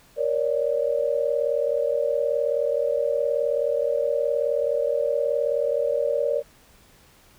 sine tone cluster, 469.3 / 554 / 593 Hz, A#4 / C#5 / D5, +12 / -1 / +17 cents, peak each -25 dBFS, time 0.16-6.43 s, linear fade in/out 50 ms, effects pink hiss -55 dBFS RMS until 7.38 s

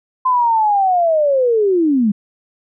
sine linear sweep, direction down, 1033 to 196 Hz, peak -11 dBFS, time 0.25-2.12 s, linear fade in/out 10 ms, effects none

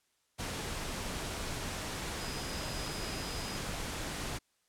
sine tone in noise, 4978 Hz, D#8, in tune, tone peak -46 dBFS, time 2.19-3.58 s, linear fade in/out 20 ms, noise pink, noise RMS -38 dBFS, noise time 0.38-4.39 s, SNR -11 dB, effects white hiss -75 dBFS RMS until 4.68 s + low-pass 10000 Hz 12 dB/octave

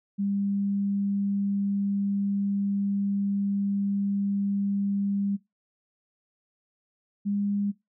sine tone pair in turn, 199.7 / 202.3 Hz, G3 / G#3, +32 / -45 cents, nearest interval unison, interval 23 cents, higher second, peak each -24 dBFS, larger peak neither, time 0.18-5.37 / 7.25-7.72 s, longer first, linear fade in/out 20 ms, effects noise-tail reverb RT60 0.2 s tail -21 dB re dry

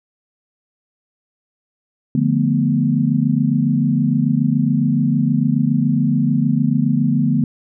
sine chord, B half-diminished seventh, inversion first, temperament equal, 146.83 / 174.61 / 220 / 246.9 Hz, D3 / F3 / A3 / B3, 0 / 0 / 0 / 0 cents, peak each -18 / -22 / -19 / -18 dBFS, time 2.15-7.44 s, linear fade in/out 2 ms, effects none

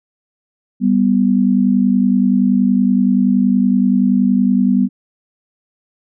sine tone pair together, 196.29 / 246.9 Hz, G3 / B3, +3 / 0 cents, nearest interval major third, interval 397 cents, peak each -13 dBFS, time 0.8-4.89 s, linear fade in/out 50 ms, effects none

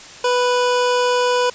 25% pulse tone, 493.9 Hz, B4, in tune, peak -11 dBFS, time 0.24-1.5 s, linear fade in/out 5 ms, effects white hiss -38 dBFS RMS until 1.54 s + resampled to 16000 Hz

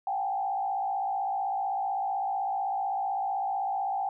sine tone with frequency modulation, 786 Hz, G5, 4 cents sharp, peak -27 dBFS, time 0.07-4.09 s, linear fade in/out 2 ms, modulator 55.8 Hz, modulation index 0.97, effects none

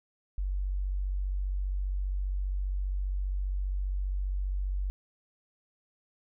sine tone, 47.5 Hz, F#1, 46 cents sharp, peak -28 dBFS, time 0.38-4.9 s, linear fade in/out 0 ms, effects none

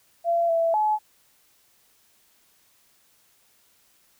sine tone with pitch steps, 681 / 664 / 854 Hz, F5 / E5 / G#5, -44 / +12 / +48 cents, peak -19 dBFS, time 0.24-0.99 s, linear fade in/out 50 ms, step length 250 ms, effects white hiss -62 dBFS RMS until 4.19 s

